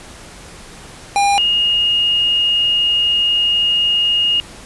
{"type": "tone pair in turn", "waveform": ["square", "sine"], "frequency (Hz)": [805, 2854], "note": ["G5", "F7"], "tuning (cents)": [46, 37], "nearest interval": "octave + minor seventh", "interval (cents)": 2191, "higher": "second", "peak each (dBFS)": -12, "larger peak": "neither", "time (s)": [[1.16, 1.38], [1.38, 4.4]], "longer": "second", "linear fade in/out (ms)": 0, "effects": ["pink hiss -37 dBFS RMS until 4.65 s", "resampled to 24000 Hz"]}